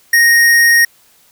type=tone; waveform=square; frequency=1864.7 Hz; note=A#6; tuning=in tune; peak=-7 dBFS; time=0.13-0.85 s; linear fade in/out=5 ms; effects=white hiss -50 dBFS RMS until 1.31 s